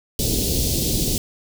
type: band-stop noise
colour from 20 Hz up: pink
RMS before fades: -21 dBFS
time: 0.19-1.18 s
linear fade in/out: 2 ms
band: 460 to 3700 Hz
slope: 24 dB/octave
effects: none